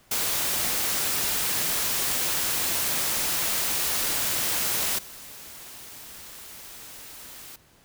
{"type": "noise with level steps", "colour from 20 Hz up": "white", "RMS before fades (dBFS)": [-26, -43], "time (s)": [0.11, 7.56], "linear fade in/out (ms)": 5, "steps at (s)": 4.98, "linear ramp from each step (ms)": 10, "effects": ["pink hiss -58 dBFS RMS until 7.84 s"]}